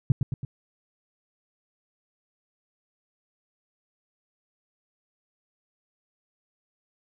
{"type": "tone with echo", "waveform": "sine", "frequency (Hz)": 131.5, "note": "C3", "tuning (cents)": 9, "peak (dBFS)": -14, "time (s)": [0.1, 0.12], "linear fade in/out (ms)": 2, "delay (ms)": 110, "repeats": 3, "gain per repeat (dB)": -5, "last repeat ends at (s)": 0.45, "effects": []}